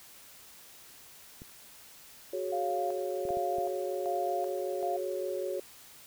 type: clicks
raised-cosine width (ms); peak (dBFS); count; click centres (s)
3; -33; 5; 1.419 / 3.253 / 3.306 / 3.371 / 3.584
type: chord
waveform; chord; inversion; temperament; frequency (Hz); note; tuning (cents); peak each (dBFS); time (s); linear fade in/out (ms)
sine; F# suspended second; none; equal; 370 / 415.3 / 554.4; F#4 / G#4 / C#5; 0 / 0 / 0; -35 / -38 / -35; 2.33-5.6; 5
type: tone with tremolo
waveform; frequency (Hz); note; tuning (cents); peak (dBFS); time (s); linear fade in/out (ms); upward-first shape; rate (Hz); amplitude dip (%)
sine; 698.5; F5; 0; -31; 2.52-4.97; 10; square; 1.3; 70
effects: white hiss -53 dBFS RMS until 6.06 s